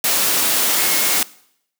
sine tone in noise, 2165 Hz, C#7, 41 cents flat, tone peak -28 dBFS, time 0.78-1.18 s, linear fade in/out 2 ms, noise white, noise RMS -17 dBFS, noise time 0.04-1.23 s, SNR -14 dB, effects noise-tail reverb RT60 0.7 s tail -21 dB re dry + high-pass 200 Hz 12 dB/octave

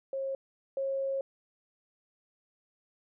sine tone pair in turn, 540 / 542.3 Hz, C#5 / C#5, -45 / -38 cents, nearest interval unison, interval 7 cents, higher second, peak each -31 / -29 dBFS, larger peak second, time 0.13-0.35 / 0.77-1.21 s, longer second, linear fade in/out 2 ms, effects none

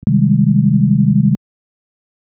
click train, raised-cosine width 5 ms, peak -19 dBFS, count 25, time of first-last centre 0.03-1.254 s, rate 19.6 Hz
sine chord, Ab major seventh, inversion first, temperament equal, 130.81 / 155.56 / 196 / 207.7 Hz, C3 / Eb3 / G3 / Ab3, 0 / 0 / 0 / 0 cents, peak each -14 dBFS, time 0.07-1.35 s, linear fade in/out 0 ms
effects high-pass 80 Hz 12 dB/octave

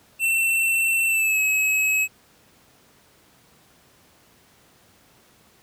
square tone with pitch glide, 2692 to 2565 Hz, E7 to E7, +36 to -48 cents, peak -19 dBFS, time 0.19-2.08 s, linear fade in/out 50 ms, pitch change -84 cents, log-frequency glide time 1.07-1.4 s, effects pink hiss -56 dBFS RMS until 5.62 s + high-pass 80 Hz 12 dB/octave

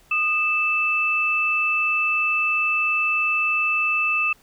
sine tone pair together, 1231.3 / 2637 Hz, D#6 / E7, -18 / 0 cents, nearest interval octave + minor second, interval 1318 cents, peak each -26 / -19 dBFS, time 0.11-4.33 s, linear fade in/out 5 ms, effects pink hiss -56 dBFS RMS until 4.42 s

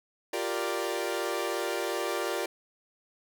sawtooth chord, G minor seventh, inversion third, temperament equal, 349.2 / 392 / 466.2 / 587.3 Hz, F4 / G4 / Bb4 / D5, 0 / 0 / 0 / 0 cents, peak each -31 dBFS, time 0.33-2.46 s, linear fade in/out 5 ms, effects none

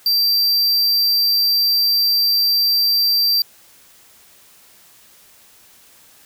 square tone, 4699 Hz, D8, in tune, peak -14 dBFS, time 0.06-3.42 s, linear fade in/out 2 ms, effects white hiss -49 dBFS RMS until 6.25 s

